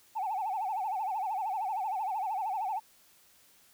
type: tone with vibrato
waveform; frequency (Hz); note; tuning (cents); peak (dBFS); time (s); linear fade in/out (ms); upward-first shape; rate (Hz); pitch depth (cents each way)
sine; 813; G#5; -37; -29; 0.15-2.8; 20; sine; 13; 170
effects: tanh soft clip ceiling -26 dBFS + white hiss -62 dBFS RMS until 3.73 s